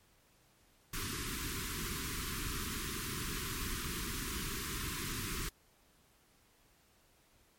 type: band-stop noise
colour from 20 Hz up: pink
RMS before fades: -39 dBFS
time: 0.93-5.49 s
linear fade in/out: 5 ms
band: 420 to 1000 Hz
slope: 96 dB/octave
effects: pink hiss -68 dBFS RMS until 7.58 s + MP3 64 kbps